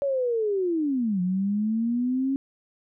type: linear two-way sweep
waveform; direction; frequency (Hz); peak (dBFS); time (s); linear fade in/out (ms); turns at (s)
sine; down then up; 569 to 177.5 to 274.4; -22; 0.02-2.36; 0; 1.21
effects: none